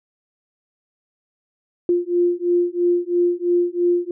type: beating tone pair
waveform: sine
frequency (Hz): 349.2 / 352.2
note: F4 / F4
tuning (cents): 0 / +15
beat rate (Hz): 3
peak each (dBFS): -19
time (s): 1.89-4.11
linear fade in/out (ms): 2
effects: none